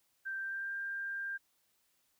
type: tone with pitch glide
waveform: sine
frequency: 1568 to 1592.6 Hz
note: G6 to G6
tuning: 0 to +27 cents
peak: -36 dBFS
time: 0.25-1.38 s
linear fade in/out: 20 ms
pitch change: +27 cents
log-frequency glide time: 0.37-0.74 s
effects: white hiss -75 dBFS RMS until 2.19 s